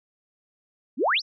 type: exponential sweep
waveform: sine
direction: up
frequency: 207.7 to 5920 Hz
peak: -19 dBFS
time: 0.97-1.22 s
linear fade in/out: 50 ms
effects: none